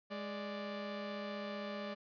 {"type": "tone pair together", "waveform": "sawtooth", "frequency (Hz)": [207.6, 587.3], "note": ["G#3", "D5"], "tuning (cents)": [0, 0], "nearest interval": "octave + tritone", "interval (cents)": 1800, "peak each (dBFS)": [-39, -39], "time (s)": [0.1, 1.95], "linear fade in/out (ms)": 20, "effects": ["resampled to 11025 Hz"]}